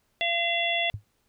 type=harmonic tone; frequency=683 Hz; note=F5; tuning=39 cents flat; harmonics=1 / 3 / 4 / 5; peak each=-29 / -29 / -29 / -29 dBFS; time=0.21-0.9 s; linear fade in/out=0 ms
type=tone with exponential decay; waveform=sine; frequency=103.83 Hz; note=G#2; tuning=in tune; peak=-26 dBFS; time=0.94-1.04 s; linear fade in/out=0 ms; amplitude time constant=20 ms
effects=pink hiss -71 dBFS RMS until 1.28 s